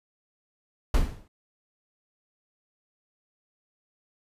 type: noise with exponential decay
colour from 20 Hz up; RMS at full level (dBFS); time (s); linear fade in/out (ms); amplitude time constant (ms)
brown; -17; 0.94-1.28; 5; 73
effects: resampled to 32000 Hz